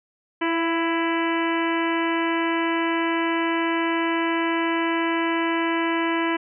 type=harmonic tone with a mistuned harmonic; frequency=331.5 Hz; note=E4; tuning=10 cents sharp; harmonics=1 / 2 / 3 / 4 / 5 / 6 / 7 / 8 / 9; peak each=-23 / -32 / -27 / -35 / -31 / -32 / -33 / -38 / -36 dBFS; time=0.41-6.37 s; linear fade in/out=10 ms; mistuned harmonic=2; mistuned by=+22 cents; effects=none